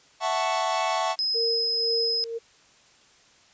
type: chord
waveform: 45% pulse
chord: F# minor seventh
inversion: third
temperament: equal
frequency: 659.3 / 740 / 880 / 1108.7 Hz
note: E5 / F#5 / A5 / C#6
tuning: 0 / 0 / 0 / 0 cents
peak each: -29 dBFS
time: 0.2-1.16 s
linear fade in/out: 50 ms
type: tone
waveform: sine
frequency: 5090 Hz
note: D#8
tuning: 39 cents sharp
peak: -23 dBFS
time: 1.19-2.24 s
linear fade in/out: 0 ms
type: tone with tremolo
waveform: sine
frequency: 460.1 Hz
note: A#4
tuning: 23 cents flat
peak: -25 dBFS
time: 1.34-2.39 s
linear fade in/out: 20 ms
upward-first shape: sine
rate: 2 Hz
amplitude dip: 70%
effects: white hiss -57 dBFS RMS until 3.53 s + resampled to 16000 Hz